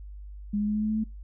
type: tone with pitch steps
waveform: sine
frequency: 206.4 / 208.4 / 210.5 / 212.6 / 214.7 / 216.8 / 218.9 Hz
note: G#3 / G#3 / G#3 / G#3 / A3 / A3 / A3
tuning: -10 / +6 / +24 / +41 / -42 / -25 / -9 cents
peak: -24 dBFS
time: 0.53-1.041 s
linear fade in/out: 10 ms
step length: 73 ms
effects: noise-tail reverb RT60 0.2 s tail -26 dB re dry + added 50 Hz sine -39 dBFS peak until 1.23 s